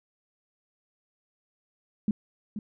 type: tone with echo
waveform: sine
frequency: 210.1 Hz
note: G#3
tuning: 20 cents sharp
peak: -21 dBFS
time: 2.08-2.11 s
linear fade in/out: 2 ms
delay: 480 ms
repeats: 1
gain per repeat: -10 dB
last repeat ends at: 2.59 s
effects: none